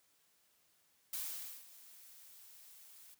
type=noise with ADSR envelope; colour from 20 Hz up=blue; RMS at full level=-40 dBFS; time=1.13-3.15 s; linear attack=4 ms; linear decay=500 ms; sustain=-18 dB; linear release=14 ms; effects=white hiss -73 dBFS RMS until 3.19 s + high-pass 60 Hz 12 dB/octave